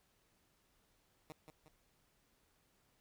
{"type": "tone with echo", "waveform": "10% pulse", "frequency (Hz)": 155.5, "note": "D#3", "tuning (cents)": -1, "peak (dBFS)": -40, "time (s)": [1.3, 1.32], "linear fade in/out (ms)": 0, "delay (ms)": 180, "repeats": 2, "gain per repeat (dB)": -6, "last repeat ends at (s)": 1.68, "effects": ["pink hiss -75 dBFS RMS until 3 s"]}